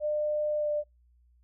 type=tone with pitch glide; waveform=sine; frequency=601 to 595.1 Hz; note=D5 to D5; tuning=+40 to +23 cents; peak=-26 dBFS; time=0-0.84 s; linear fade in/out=50 ms; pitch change=-17 cents; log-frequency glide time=0.57-0.69 s; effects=noise-tail reverb RT60 0.2 s tail -26 dB re dry + added 60 Hz sine -60 dBFS peak until 1.43 s